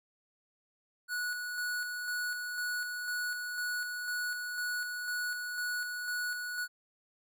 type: tone with tremolo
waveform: square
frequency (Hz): 1467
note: F#6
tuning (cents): -15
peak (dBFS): -33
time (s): 1.08-6.68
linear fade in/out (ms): 50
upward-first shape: square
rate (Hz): 2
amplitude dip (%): 35
effects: none